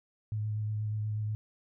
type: tone with vibrato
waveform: sine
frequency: 106.8 Hz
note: G#2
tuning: 49 cents sharp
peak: -30 dBFS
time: 0.32-1.35 s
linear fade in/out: 0 ms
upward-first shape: sine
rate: 8.3 Hz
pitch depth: 17 cents each way
effects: none

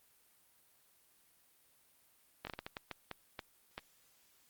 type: slowing click train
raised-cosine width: 0.3 ms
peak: -25 dBFS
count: 11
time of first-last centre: 2.45-3.779 s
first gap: 20 ms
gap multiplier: 1.39
effects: white hiss -69 dBFS RMS until 4.49 s + Opus 32 kbps

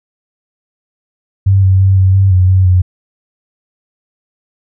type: tone with pitch steps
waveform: sine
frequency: 97.3 / 94.8 / 96.1 / 94.5 / 96.9 / 91.7 / 93.9 / 91.1 Hz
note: G2 / F#2 / G2 / F#2 / G2 / F#2 / F#2 / F#2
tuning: -12 / +43 / -34 / +37 / -20 / -15 / +26 / -26 cents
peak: -5 dBFS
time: 1.46-2.82 s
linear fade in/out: 10 ms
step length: 170 ms
effects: none

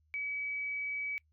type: tone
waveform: sine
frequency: 2281 Hz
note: C#7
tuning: 49 cents sharp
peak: -34 dBFS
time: 0.14-1.18 s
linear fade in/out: 0 ms
effects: noise-tail reverb RT60 0.1 s tail -23 dB re dry + added 77 Hz sine -68 dBFS peak until 1.32 s

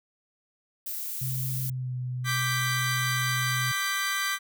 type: noise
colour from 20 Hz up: violet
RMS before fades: -34 dBFS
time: 0.86-1.7 s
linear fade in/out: 5 ms
type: tone with pitch glide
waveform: sine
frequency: 129.5 to 125.67 Hz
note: C3 to B2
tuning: -17 to +31 cents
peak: -29 dBFS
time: 1.21-3.72 s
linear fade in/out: 10 ms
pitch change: -52 cents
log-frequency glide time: 1.7-1.95 s
type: chord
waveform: sawtooth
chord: G major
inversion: second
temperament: equal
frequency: 1174.7 / 1568 / 1975.5 Hz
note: D6 / G6 / B6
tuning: 0 / 0 / 0 cents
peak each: -28 / -27 / -27 dBFS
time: 2.24-4.39 s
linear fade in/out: 50 ms
effects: none

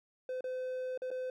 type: tone with dropouts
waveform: triangle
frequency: 511 Hz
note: C5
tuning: 41 cents flat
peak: -33 dBFS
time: 0.29-1.3 s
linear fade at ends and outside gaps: 2 ms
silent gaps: 0.408-0.441 / 0.976-1.019 / 1.105-1.113 s
effects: none

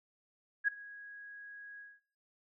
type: tone with ADSR envelope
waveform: sine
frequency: 1655 Hz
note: G#6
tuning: 6 cents flat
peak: -24 dBFS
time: 0.64-2 s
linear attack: 38 ms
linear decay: 9 ms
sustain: -23 dB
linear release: 210 ms
effects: noise-tail reverb RT60 0.5 s tail -17 dB re dry

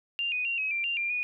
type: tone with pitch steps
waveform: sine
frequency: 2790 / 2487 / 2760 / 2550 / 2365 / 2783 / 2385 / 2462 Hz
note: F7 / D#7 / F7 / D#7 / D7 / F7 / D7 / D#7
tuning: -2 / -1 / -21 / +42 / +12 / -7 / +26 / -19 cents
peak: -27 dBFS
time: 0.19-1.23 s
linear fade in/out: 0 ms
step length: 130 ms
effects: none

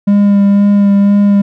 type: tone with vibrato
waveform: triangle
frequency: 201.6 Hz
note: G3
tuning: 49 cents sharp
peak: -3 dBFS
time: 0.07-1.42 s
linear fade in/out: 10 ms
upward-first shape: sine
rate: 2 Hz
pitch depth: 15 cents each way
effects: none

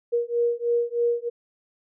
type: beating tone pair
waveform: sine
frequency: 472.3 / 475.5 Hz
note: A#4 / A#4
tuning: +23 / +34 cents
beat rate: 3.2 Hz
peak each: -24 / -24 dBFS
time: 0.12-1.3 s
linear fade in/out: 20 ms
effects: none

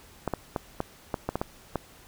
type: clicks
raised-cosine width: 1 ms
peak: -13 dBFS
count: 9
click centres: 0.277 / 0.337 / 0.562 / 0.804 / 1.142 / 1.29 / 1.356 / 1.415 / 1.757 s
effects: pink hiss -53 dBFS RMS until 2.07 s

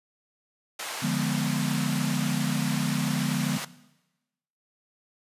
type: band-pass noise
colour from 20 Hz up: pink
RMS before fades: -35 dBFS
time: 0.79-3.65 s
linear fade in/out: 5 ms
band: 750 to 12000 Hz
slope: 12 dB/octave
type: chord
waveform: sine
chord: D diminished seventh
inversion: none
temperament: equal with one note detuned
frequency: 147.26 / 174.61 / 207.7 / 246.9 Hz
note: D3 / F3 / Ab3 / Cb4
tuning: +5 / 0 / 0 / 0 cents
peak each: -30 dBFS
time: 1.02-3.58 s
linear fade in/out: 10 ms
effects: noise-tail reverb RT60 1.0 s tail -18 dB re dry + resampled to 32000 Hz

